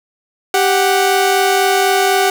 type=tone pair together; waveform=sawtooth; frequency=392 / 740 Hz; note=G4 / F#5; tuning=0 / 0 cents; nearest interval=major seventh; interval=1100 cents; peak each=-10 dBFS; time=0.54-2.3 s; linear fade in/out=2 ms; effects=none